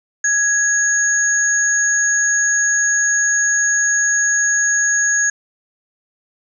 sine tone pair together, 1661.2 / 6645 Hz, G#6 / G#8, 0 / 0 cents, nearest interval 2 octaves, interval 2400 cents, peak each -16 / -16 dBFS, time 0.24-5.3 s, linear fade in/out 5 ms, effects none

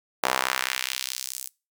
sawtooth tone with high-pass filter sweep, 64.7 Hz, C2, 19 cents flat, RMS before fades -29 dBFS, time 0.23-1.49 s, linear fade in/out 5 ms, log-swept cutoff 720 to 9300 Hz, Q 1.1, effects noise-tail reverb RT60 0.3 s tail -24 dB re dry

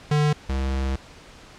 square tone pair in turn, 149.2 / 66.71 Hz, D3 / C2, +28 / +34 cents, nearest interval octave + major second, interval 1394 cents, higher first, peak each -18 / -23 dBFS, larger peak first, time 0.11-0.33 / 0.49-0.96 s, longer second, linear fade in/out 5 ms, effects pink hiss -46 dBFS RMS until 1.58 s + low-pass 6000 Hz 12 dB/octave

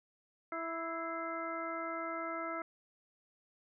harmonic tone with a mistuned harmonic, 329.6 Hz, E4, in tune, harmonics 1 / 2 / 3 / 4 / 5 / 6, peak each -44 / -42 / -49 / -40 / -51 / -46 dBFS, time 0.52-2.62 s, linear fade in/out 2 ms, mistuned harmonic 6, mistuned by +84 cents, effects none

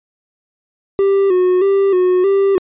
triangle tone with vibrato, 378.8 Hz, F#4, 41 cents sharp, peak -8 dBFS, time 0.99-2.58 s, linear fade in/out 0 ms, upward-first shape square, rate 1.6 Hz, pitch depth 66 cents each way, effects resampled to 8000 Hz

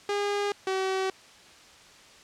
sawtooth tone pair in turn, 407.2 / 380.5 Hz, G#4 / F#4, -34 / +48 cents, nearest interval minor second, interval 118 cents, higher first, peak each -22 dBFS, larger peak neither, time 0.09-0.52 / 0.67-1.1 s, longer neither, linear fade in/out 2 ms, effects white hiss -52 dBFS RMS until 2.23 s + low-pass 6000 Hz 12 dB/octave

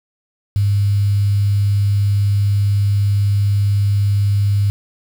sine tone with quantisation, 101 Hz, G#2, 48 cents flat, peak -12 dBFS, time 0.56-4.7 s, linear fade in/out 0 ms, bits 6, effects none

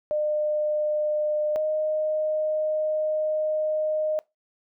sine tone pair in turn, 604 / 617.4 Hz, D5 / D#5, +48 / -14 cents, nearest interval unison, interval 38 cents, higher second, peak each -22 dBFS, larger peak neither, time 0.11-1.56 / 1.56-4.19 s, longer second, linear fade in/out 0 ms, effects noise-tail reverb RT60 0.2 s tail -23 dB re dry

